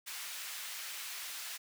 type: high-pass noise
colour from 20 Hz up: pink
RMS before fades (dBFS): -43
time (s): 0.06-1.58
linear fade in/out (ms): 20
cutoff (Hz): 1800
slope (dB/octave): 12
effects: none